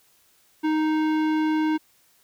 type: tone with tanh clipping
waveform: sine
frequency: 311.1 Hz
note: D#4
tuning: in tune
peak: -22 dBFS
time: 0.63-1.78 s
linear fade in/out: 20 ms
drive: 17 dB
effects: white hiss -61 dBFS RMS until 2.23 s